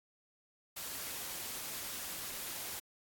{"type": "noise", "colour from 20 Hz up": "white", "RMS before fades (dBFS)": -42, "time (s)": [0.76, 2.8], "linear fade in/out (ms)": 10, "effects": ["AAC 64 kbps"]}